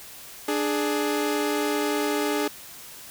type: tone pair together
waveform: sawtooth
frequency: 295.8 / 418.6 Hz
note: D4 / G#4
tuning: +13 / +14 cents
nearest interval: tritone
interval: 601 cents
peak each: -22 dBFS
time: 0.48-2.48 s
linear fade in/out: 5 ms
effects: white hiss -43 dBFS RMS until 3.1 s